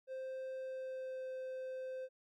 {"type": "tone with pitch glide", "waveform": "triangle", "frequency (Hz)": [523.3, 518.5], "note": ["C5", "C5"], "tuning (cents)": [0, -16], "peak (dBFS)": -39, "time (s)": [0.07, 2.09], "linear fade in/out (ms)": 50, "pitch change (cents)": -16, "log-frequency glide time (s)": [0.55, 1.29], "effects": []}